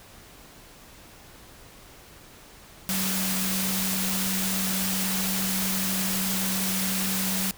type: tone in noise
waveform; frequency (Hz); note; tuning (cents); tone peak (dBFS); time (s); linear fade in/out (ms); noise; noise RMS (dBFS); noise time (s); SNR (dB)
sine; 190; F#3; +46; -29; 2.89-7.51; 0; white; -28; 2.89-7.51; -4
effects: pink hiss -49 dBFS RMS until 7.57 s